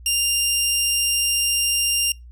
15% pulse tone, 2794 Hz, F7, in tune, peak -11 dBFS, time 0.06-2.12 s, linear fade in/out 2 ms, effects noise-tail reverb RT60 0.2 s tail -25 dB re dry + added 60 Hz sine -39 dBFS peak until 2.31 s

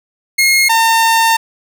sawtooth tone pair in turn, 2152 / 907.1 Hz, C7 / A#5, +48 / -47 cents, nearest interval octave + minor third, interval 1495 cents, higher first, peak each -5 dBFS, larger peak neither, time 0.38-0.69 / 0.69-1.37 s, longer second, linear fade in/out 10 ms, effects none

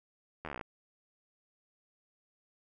slowing click train, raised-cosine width 0.5 ms, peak -25 dBFS, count 12, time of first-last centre 0.45-0.612 s, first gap 12 ms, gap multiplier 1.04, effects none

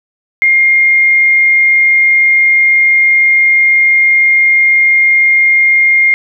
sine tone, 2123 Hz, C7, 25 cents sharp, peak -5 dBFS, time 0.42-6.14 s, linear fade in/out 0 ms, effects none

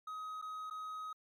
triangle tone with dropouts, 1263 Hz, D#6, 26 cents sharp, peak -39 dBFS, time 0.07-1.13 s, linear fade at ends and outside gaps 5 ms, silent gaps 0.416-0.423 / 0.7-0.708 s, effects MP3 96 kbps

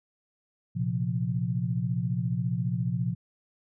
sine chord, Bb suspended second, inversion none, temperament just, 116.54 / 131.11 / 174.81 Hz, Bb2 / C3 / F3, 0 / +4 / +2 cents, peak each -30 dBFS, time 0.75-3.15 s, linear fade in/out 20 ms, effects none

